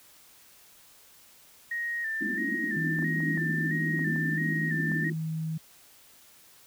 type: tone with vibrato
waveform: sine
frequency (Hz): 1829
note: A#6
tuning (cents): -33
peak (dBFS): -29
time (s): 1.71-5.1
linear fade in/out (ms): 5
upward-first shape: square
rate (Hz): 1.5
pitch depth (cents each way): 45
type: band-pass noise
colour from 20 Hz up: white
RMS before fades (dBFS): -34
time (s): 2.2-5.14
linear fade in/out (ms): 20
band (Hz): 190 to 340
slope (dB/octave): 96
type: tone with pitch glide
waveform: sine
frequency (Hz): 161.2 to 159.53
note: E3 to D#3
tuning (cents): -38 to +44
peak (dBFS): -29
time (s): 2.76-5.58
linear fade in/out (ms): 10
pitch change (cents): -18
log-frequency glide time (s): 2.92-4.07
type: clicks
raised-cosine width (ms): 1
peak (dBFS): -32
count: 7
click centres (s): 2.989 / 3.025 / 3.204 / 3.375 / 3.993 / 4.161 / 4.917
effects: white hiss -56 dBFS RMS until 6.66 s